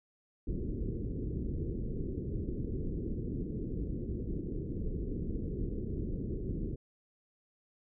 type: low-pass noise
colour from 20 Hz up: pink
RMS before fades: -36 dBFS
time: 0.47-6.76 s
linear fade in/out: 5 ms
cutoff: 430 Hz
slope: 48 dB/octave
effects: none